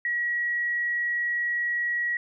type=tone; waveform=sine; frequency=1915 Hz; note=A#6; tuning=46 cents sharp; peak=-24 dBFS; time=0.05-2.17 s; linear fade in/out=2 ms; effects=none